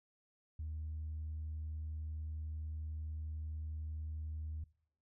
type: tone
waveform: sine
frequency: 77.78 Hz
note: D#2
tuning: in tune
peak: -38 dBFS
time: 0.59-4.64 s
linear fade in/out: 5 ms
effects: noise-tail reverb RT60 0.6 s tail -22 dB re dry + tanh soft clip ceiling -36 dBFS